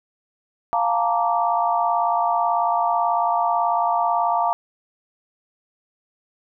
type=chord; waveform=sine; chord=Bb major seventh; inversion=second; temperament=just; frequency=699.2 / 874.1 / 932.3 / 1165.4 Hz; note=F5 / A5 / Bb5 / D6; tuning=+2 / -12 / 0 / -14 cents; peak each=-21 / -26 / -22 / -25 dBFS; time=0.73-4.53 s; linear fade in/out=0 ms; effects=none